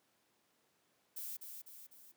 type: noise with echo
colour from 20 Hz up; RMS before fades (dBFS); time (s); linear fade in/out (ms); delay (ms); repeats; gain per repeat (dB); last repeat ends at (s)
violet; -44; 1.16-1.37; 10; 250; 3; -5; 2.12
effects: pink hiss -75 dBFS RMS until 2.16 s + high-pass 200 Hz 12 dB/octave